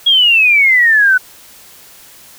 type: exponential sweep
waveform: sine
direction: down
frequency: 3328 to 1480 Hz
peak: -6 dBFS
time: 0.06-1.18 s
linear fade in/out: 10 ms
effects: white hiss -40 dBFS RMS until 2.38 s